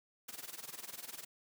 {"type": "noise with tremolo", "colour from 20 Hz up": "white", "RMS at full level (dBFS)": -44, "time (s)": [0.28, 1.25], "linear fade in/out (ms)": 10, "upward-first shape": "sine", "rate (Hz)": 20, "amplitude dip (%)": 85, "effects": ["high-pass 150 Hz 12 dB/octave"]}